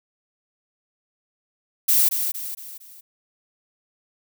violet noise with echo, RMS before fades -17 dBFS, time 1.88-2.09 s, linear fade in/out 10 ms, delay 230 ms, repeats 4, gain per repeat -7 dB, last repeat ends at 3.01 s, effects none

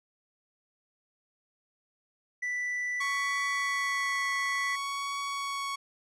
triangle tone, 1975.5 Hz, B6, in tune, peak -28 dBFS, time 2.42-4.76 s, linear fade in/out 10 ms
sawtooth tone with vibrato, 1113 Hz, C#6, 7 cents sharp, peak -28 dBFS, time 3-5.76 s, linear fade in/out 10 ms, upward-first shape triangle, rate 0.57 Hz, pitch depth 15 cents each way
effects low-pass 9000 Hz 12 dB/octave

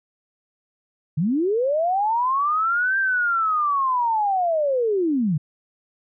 sine linear two-way sweep, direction up then down, 137.6 to 1590 to 137.6 Hz, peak -18 dBFS, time 1.17-5.38 s, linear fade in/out 10 ms, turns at 2.98 s, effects none

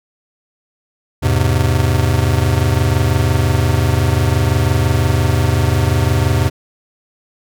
square chord, E augmented, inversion none, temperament just, 82.41 / 103.01 / 128.76 Hz, E2 / G#2 / B#2, 0 / -14 / -27 cents, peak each -17 dBFS, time 1.22-6.5 s, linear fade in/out 20 ms, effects none

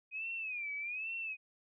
sine tone with vibrato, 2489 Hz, D#7, in tune, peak -37 dBFS, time 0.11-1.37 s, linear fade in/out 50 ms, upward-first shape sine, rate 1.2 Hz, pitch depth 150 cents each way, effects none

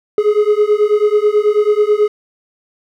triangle beating tone pair, 415.3 / 424.5 Hz, G#4 / G#4, 0 / +38 cents, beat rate 9.2 Hz, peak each -11 dBFS, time 0.18-2.08 s, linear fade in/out 2 ms, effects none

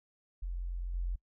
sine tone with level steps, 44.04 Hz, F1, 15 cents sharp, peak -34 / -31 dBFS, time 0.42-1.16 s, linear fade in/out 10 ms, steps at 0.94 s, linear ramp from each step 2 ms, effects noise-tail reverb RT60 0.1 s tail -24 dB re dry

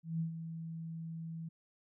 sine tone with ADSR envelope, 163.6 Hz, E3, 13 cents flat, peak -31 dBFS, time 0.03-1.49 s, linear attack 170 ms, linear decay 110 ms, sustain -9 dB, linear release 10 ms, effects none

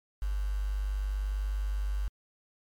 sine tone with quantisation, 49.73 Hz, G1, 26 cents sharp, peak -28 dBFS, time 0.22-2.08 s, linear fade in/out 0 ms, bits 8, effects MP3 96 kbps

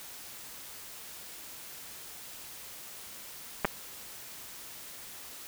clicks, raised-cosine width 0.5 ms, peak -11 dBFS, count 2, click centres 3.647 / 3.652 s, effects white hiss -46 dBFS RMS until 5.47 s

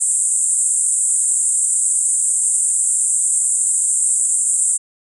pink band-pass noise, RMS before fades -17 dBFS, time 0-4.78 s, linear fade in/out 20 ms, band 7500 to 9400 Hz, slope 96 dB/octave, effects none

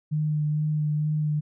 sine tone with vibrato, 151.6 Hz, D#3, 45 cents flat, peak -22 dBFS, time 0.11-1.41 s, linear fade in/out 20 ms, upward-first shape sine, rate 2.2 Hz, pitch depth 16 cents each way, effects none

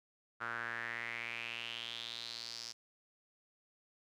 sawtooth tone with band-pass filter sweep, 116.54 Hz, A#2, in tune, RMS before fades -43 dBFS, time 0.4-2.73 s, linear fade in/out 20 ms, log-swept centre 1400 to 5300 Hz, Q 5.4, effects none

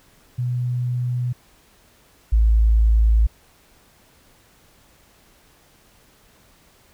sine tone pair in turn, 123.47 / 55 Hz, B2 / A1, 0 / 0 cents, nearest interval octave + major second, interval 1400 cents, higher first, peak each -20 / -12 dBFS, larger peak second, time 0.38-1.33 / 2.32-3.27 s, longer neither, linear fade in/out 10 ms, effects pink hiss -55 dBFS RMS until 6.93 s

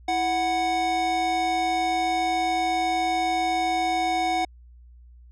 square tone pair together, 329.6 / 739.9 Hz, E4 / F#5, 0 / 0 cents, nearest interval octave + major second, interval 1400 cents, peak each -31 / -23 dBFS, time 0.08-4.45 s, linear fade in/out 5 ms, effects added 60 Hz sine -46 dBFS peak until 5.31 s + low-pass 6000 Hz 12 dB/octave

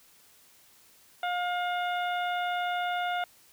harmonic tone with a mistuned harmonic, 711 Hz, F5, 31 cents sharp, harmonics 1 / 2 / 3 / 4 / 5, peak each -29 / -34 / -40 / -42 / -42 dBFS, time 1.23-3.24 s, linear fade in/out 2 ms, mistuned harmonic 4, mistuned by +16 cents, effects white hiss -59 dBFS RMS until 3.52 s

